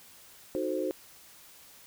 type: chord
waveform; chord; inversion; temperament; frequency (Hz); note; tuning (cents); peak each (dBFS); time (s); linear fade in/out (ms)
sine; D# diminished seventh; none; equal; 311.1 / 370 / 440 / 523.3; D#4 / F#4 / A4 / C5; 0 / 0 / 0 / 0; -34 / -33 / -38 / -33; 0.55-0.91; 0
effects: white hiss -54 dBFS RMS until 1.86 s